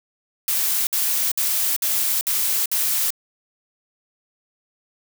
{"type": "noise bursts", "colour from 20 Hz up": "blue", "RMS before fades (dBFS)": -21, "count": 6, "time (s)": [0.48, 3.105], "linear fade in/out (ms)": 2, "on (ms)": 390, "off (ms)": 57, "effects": []}